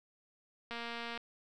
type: click train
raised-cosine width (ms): 0.3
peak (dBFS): -26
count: 110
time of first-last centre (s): 0.71-1.176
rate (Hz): 234
effects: none